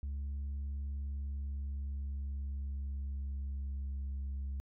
sine tone with pitch glide, 70.1 to 68.22 Hz, C#2 to C#2, +20 to -27 cents, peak -33 dBFS, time 0.03-4.6 s, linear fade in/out 0 ms, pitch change -47 cents, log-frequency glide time 0.86-4.15 s, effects tanh soft clip ceiling -35 dBFS

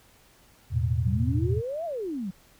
sine chord, E suspended fourth, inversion none, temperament equal, 82.41 / 110 / 123.47 Hz, E2 / A2 / B2, 0 / 0 / 0 cents, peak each -27 dBFS, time 0.7-1.62 s, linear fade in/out 50 ms
sine exponential two-way sweep, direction up then down, 175.6 to 698.5 to 175.6 Hz, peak -29 dBFS, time 1.06-2.31 s, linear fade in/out 10 ms, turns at 1.85 s
effects pink hiss -58 dBFS RMS until 2.59 s

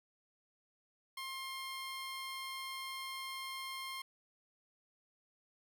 15% pulse tone, 1063 Hz, C6, 27 cents sharp, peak -35 dBFS, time 1.17-4.02 s, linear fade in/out 5 ms, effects none

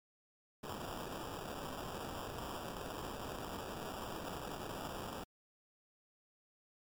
violet noise with sample-and-hold, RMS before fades -44 dBFS, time 0.63-5.24 s, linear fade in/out 5 ms, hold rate 2100 Hz, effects MP3 96 kbps

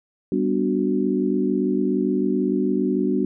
sine chord, G major seventh, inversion none, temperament equal, 196 / 246.9 / 293.7 / 370 Hz, G3 / B3 / D4 / F#4, 0 / 0 / 0 / 0 cents, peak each -24 dBFS, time 0.32-3.25 s, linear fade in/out 2 ms, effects none

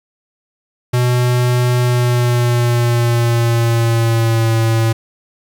square tone with pitch glide, 123.47 to 113.22 Hz, B2 to A2, 0 to +50 cents, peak -12 dBFS, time 0.93-4.93 s, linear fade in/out 10 ms, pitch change -150 cents, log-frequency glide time 1.8-4.53 s, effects 8-bit

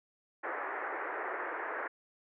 white band-pass noise, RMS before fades -38 dBFS, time 0.43-1.88 s, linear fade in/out 10 ms, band 330 to 1900 Hz, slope 48 dB/octave, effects none

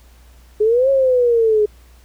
sine exponential two-way sweep, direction up then down, 415.3 to 550 to 415.3 Hz, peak -11 dBFS, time 0.6-1.66 s, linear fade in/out 10 ms, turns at 0.9 s, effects added 60 Hz sine -44 dBFS peak until 2.04 s + pink hiss -53 dBFS RMS until 2.04 s

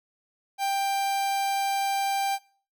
45% pulse tone, 789 Hz, G5, 11 cents sharp, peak -24 dBFS, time 0.58-2.39 s, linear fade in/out 50 ms, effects noise-tail reverb RT60 0.4 s tail -20 dB re dry

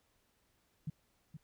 sine tone with echo, 154.1 Hz, D#3, 16 cents flat, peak -35 dBFS, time 0.87-0.9 s, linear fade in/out 5 ms, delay 470 ms, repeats 1, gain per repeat -9 dB, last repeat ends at 1.37 s, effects pink hiss -75 dBFS RMS until 1.43 s

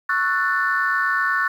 sine chord, F# minor seventh, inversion second, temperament just, 1110 / 1332 / 1480 / 1776 Hz, C#6 / E6 / F#6 / A6, +2 / +18 / 0 / +16 cents, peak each -23 / -27 / -21 / -22 dBFS, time 0.09-1.48 s, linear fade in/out 5 ms, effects tanh soft clip ceiling -10 dBFS + 8-bit

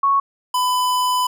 sine / square tone pair in turn, 1107 / 1001 Hz, C#6 / B5, -3 / +23 cents, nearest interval major second, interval 174 cents, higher first, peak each -13 / -17 dBFS, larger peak first, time 0.03-0.2 / 0.54-1.27 s, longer second, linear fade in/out 5 ms, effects none

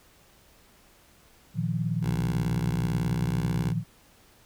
sine chord, Bb suspended fourth, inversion none, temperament equal with one note detuned, 116.54 / 156.28 / 174.61 Hz, Bb2 / Eb3 / F3, 0 / +8 / 0 cents, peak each -30 / -29 / -30 dBFS, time 1.54-3.84 s, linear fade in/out 50 ms
10% pulse tone with pitch glide, 61.74 to 62.93 Hz, B1 to B1, 0 to +33 cents, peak -23 dBFS, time 2.01-3.74 s, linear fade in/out 50 ms, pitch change +33 cents, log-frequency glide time 3.03-3.51 s
effects pink hiss -58 dBFS RMS until 4.45 s

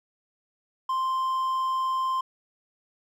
triangle tone, 1046 Hz, C6, 1 cent flat, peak -22 dBFS, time 0.89-2.21 s, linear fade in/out 5 ms, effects none

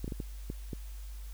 clicks, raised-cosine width 3 ms, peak -24 dBFS, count 6, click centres 0.044 / 0.079 / 0.122 / 0.202 / 0.501 / 0.732 s, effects added 50 Hz sine -40 dBFS peak until 1.33 s + white hiss -57 dBFS RMS until 1.33 s

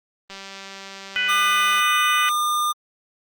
click train, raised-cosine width 0.2 ms, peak -20 dBFS, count 293, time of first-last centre 0.3-1.797 s, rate 195 Hz
harmonic tone, 497.3 Hz, B4, 12 cents sharp, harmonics 3 / 4 / 5 / 6, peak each -25 / -25 / -25 / -25 dBFS, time 1.16-2.29 s, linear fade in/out 0 ms
square tone, 1206 Hz, D6, 46 cents sharp, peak -20 dBFS, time 1.28-2.73 s, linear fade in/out 20 ms
effects Opus 32 kbps

